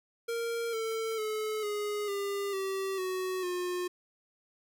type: tone with pitch steps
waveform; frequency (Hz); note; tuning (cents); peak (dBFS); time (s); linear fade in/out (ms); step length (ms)
square; 464.4 / 447.5 / 431.3 / 415.6 / 400.6 / 386 / 372 / 358.5; A#4 / A4 / A4 / G#4 / G4 / G4 / F#4 / F4; -7 / +29 / -35 / +1 / +38 / -27 / +9 / +45; -32; 0.28-3.88; 10; 450
effects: none